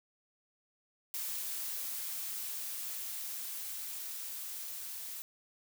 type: noise with level ramp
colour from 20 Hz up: blue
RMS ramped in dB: -38 to -43 dBFS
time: 1.14-5.22 s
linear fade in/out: 0 ms
effects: none